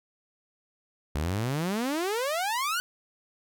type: exponential sweep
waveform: sawtooth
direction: up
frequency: 68.7 to 1507 Hz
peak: -23 dBFS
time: 1.15-2.8 s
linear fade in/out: 0 ms
effects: none